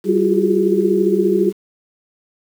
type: tone cluster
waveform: sine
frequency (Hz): 194.3 / 342.6 / 357.2 / 374.5 / 412.5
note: G3 / F4 / F4 / F#4 / G#4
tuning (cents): -15 / -33 / +39 / +21 / -12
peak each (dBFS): -19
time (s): 0.04-1.53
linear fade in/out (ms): 50
effects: 7-bit